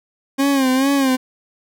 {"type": "tone with vibrato", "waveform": "40% pulse", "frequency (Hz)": 268.6, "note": "C4", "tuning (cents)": 46, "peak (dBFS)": -13, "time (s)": [0.38, 1.17], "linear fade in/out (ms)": 20, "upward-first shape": "sine", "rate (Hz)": 2.3, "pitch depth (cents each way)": 78, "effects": []}